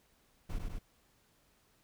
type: noise with echo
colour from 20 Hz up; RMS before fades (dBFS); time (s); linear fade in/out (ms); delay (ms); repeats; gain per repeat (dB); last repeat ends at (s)
brown; -36; 0.49-0.59; 10; 100; 2; -2; 0.79
effects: pink hiss -70 dBFS RMS until 1.83 s